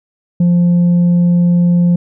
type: tone with tanh clipping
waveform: triangle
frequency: 174.61 Hz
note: F3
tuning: in tune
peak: -8 dBFS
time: 0.4-1.96 s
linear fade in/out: 5 ms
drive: 7 dB
effects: none